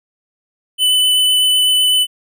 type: tone with vibrato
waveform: square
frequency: 3004 Hz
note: F#7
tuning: 26 cents sharp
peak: -11 dBFS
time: 0.78-2.07 s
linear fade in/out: 50 ms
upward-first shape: sine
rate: 7.9 Hz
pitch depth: 9 cents each way
effects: none